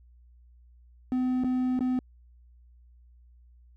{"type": "tone with dropouts", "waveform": "triangle", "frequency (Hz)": 254.1, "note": "B3", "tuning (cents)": 49, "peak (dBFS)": -22, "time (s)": [1.12, 1.99], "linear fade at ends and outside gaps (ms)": 1, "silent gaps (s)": [[1.437, 1.444], [1.792, 1.807]], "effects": ["added 60 Hz sine -53 dBFS peak until 3.76 s"]}